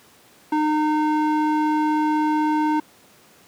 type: tone with band-pass filter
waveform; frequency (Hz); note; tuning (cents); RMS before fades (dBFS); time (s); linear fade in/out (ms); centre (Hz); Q
square; 306; D#4; -29; -20; 0.52-2.8; 5; 650; 5.2
effects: pink hiss -52 dBFS RMS until 3.47 s + high-pass 150 Hz 12 dB/octave